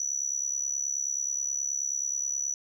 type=tone with amplitude modulation; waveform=sine; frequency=5920 Hz; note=F#8; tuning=in tune; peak=-23 dBFS; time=0-2.54 s; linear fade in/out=2 ms; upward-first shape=sine; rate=69.4 Hz; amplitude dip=90%; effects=tanh soft clip ceiling -21 dBFS